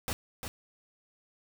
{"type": "noise with echo", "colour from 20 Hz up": "pink", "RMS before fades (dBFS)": -33, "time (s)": [0.08, 0.13], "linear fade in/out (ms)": 0, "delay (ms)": 350, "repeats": 1, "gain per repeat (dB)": -6, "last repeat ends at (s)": 0.48, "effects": []}